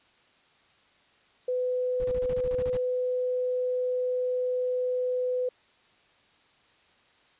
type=tone; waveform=sine; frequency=502 Hz; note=B4; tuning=28 cents sharp; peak=-25 dBFS; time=1.48-5.49 s; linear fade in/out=5 ms
type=noise bursts; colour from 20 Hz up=brown; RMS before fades=-37 dBFS; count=11; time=2-2.77 s; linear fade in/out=0 ms; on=40 ms; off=33 ms
effects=white hiss -62 dBFS RMS until 7.39 s + resampled to 8000 Hz